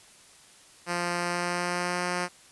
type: tone with pitch glide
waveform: 5% pulse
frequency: 174.61 to 178.18 Hz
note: F3 to F3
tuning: 0 to +35 cents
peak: -16 dBFS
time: 0.86-2.29 s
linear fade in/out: 50 ms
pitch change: +35 cents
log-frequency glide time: 1.2-2.06 s
effects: white hiss -54 dBFS RMS until 2.51 s + resampled to 24000 Hz